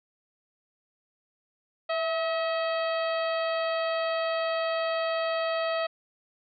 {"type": "harmonic tone with a mistuned harmonic", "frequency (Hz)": 641, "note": "E5", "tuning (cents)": -49, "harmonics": [1, 2, 3, 4, 5, 6, 7], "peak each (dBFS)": [-27, -33, -37, -39, -41, -43, -44], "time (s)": [1.89, 5.87], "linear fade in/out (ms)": 10, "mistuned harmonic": 1, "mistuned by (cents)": 41, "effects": []}